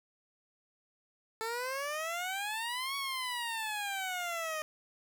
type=exponential two-way sweep; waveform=15% pulse; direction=up then down; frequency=440 to 1122 to 612 Hz; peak=-28 dBFS; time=1.41-4.62 s; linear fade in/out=0 ms; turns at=2.96 s; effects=none